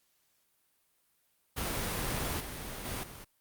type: noise with level steps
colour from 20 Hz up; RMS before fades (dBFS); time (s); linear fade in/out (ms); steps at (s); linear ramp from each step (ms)
pink; -34 / -41 / -37 / -47; 1.56-3.25; 20; 2.4 / 2.85 / 3.03; 5
effects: white hiss -73 dBFS RMS until 3.4 s + Opus 48 kbps